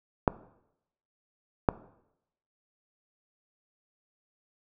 clicks, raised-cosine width 1 ms, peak -6 dBFS, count 2, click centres 0.278 / 1.688 s, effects noise-tail reverb RT60 0.8 s tail -18 dB re dry

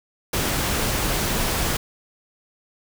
pink noise, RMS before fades -23 dBFS, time 0.33-1.77 s, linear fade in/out 5 ms, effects none

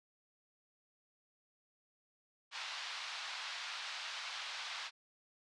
white band-pass noise, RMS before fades -44 dBFS, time 2.51-4.91 s, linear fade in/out 50 ms, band 810 to 4600 Hz, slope 24 dB/octave, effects resampled to 24000 Hz

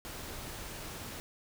pink noise, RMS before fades -43 dBFS, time 0.05-1.2 s, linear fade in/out 0 ms, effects none

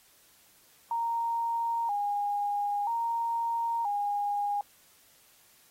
sine tone with vibrato, 871 Hz, A5, 18 cents flat, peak -27 dBFS, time 0.91-4.61 s, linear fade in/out 2 ms, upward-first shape square, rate 0.51 Hz, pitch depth 110 cents each way, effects white hiss -61 dBFS RMS until 5.7 s + AAC 48 kbps

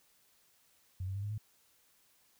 sine tone with pitch steps, 92.5 / 95.98 / 99.6 / 103.35 / 107.24 Hz, F#2 / G2 / G2 / G#2 / A2, 0 / -36 / +28 / -8 / -44 cents, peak -35 dBFS, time 1-1.38 s, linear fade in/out 5 ms, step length 76 ms, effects white hiss -69 dBFS RMS until 2.39 s

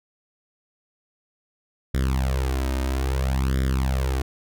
sawtooth tone with flanger, 65.8 Hz, C2, 10 cents sharp, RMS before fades -23 dBFS, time 1.94-4.22 s, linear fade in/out 5 ms, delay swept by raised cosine 0.56 to 3.26 ms, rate 0.6 Hz, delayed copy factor +0.95, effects none

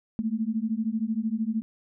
sine beating tone pair, 215.1 / 228.1 Hz, A3 / A#3, -39 / -37 cents, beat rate 13 Hz, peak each -28 dBFS, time 0.19-1.62 s, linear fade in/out 0 ms, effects none

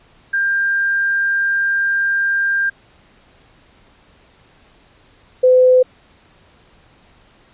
sine tone pair in turn, 1595 / 508.2 Hz, G6 / B4, +30 / +49 cents, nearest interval octave + minor sixth, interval 1981 cents, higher first, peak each -14 / -7 dBFS, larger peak second, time 0.33-2.7 / 5.43-5.83 s, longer first, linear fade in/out 10 ms, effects pink hiss -51 dBFS RMS until 7.53 s + resampled to 8000 Hz

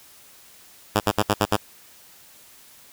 5% pulse tone bursts, 104.3 Hz, G#2, 8 cents sharp, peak -6 dBFS, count 6, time 0.95-1.566 s, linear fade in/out 10 ms, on 51 ms, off 62 ms, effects white hiss -50 dBFS RMS until 2.92 s

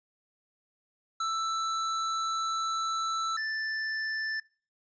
square tone pair in turn, 1324 / 1761.9 Hz, E6 / A6, +7 / +2 cents, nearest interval perfect fourth, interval 495 cents, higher second, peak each -29 / -31 dBFS, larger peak first, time 1.2-3.37 / 3.37-4.4 s, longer first, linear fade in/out 5 ms, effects noise-tail reverb RT60 0.4 s tail -23 dB re dry + resampled to 16000 Hz

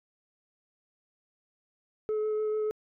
sine tone with vibrato, 429.1 Hz, A4, 43 cents flat, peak -24 dBFS, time 2.09-2.71 s, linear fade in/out 0 ms, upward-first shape sine, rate 6.8 Hz, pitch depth 10 cents each way, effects tanh soft clip ceiling -26 dBFS

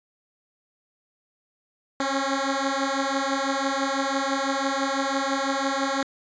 10% pulse beating tone pair, 269.7 / 275.7 Hz, C#4 / C#4, -47 / -9 cents, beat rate 6 Hz, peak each -18 dBFS, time 2-6.03 s, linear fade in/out 2 ms, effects resampled to 16000 Hz

